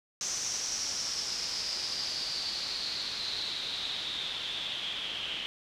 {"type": "noise with low-pass filter sweep", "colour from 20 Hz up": "white", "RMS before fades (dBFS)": -35, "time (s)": [0.21, 5.46], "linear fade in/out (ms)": 0, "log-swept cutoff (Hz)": [6100, 3100], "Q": 7.5, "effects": []}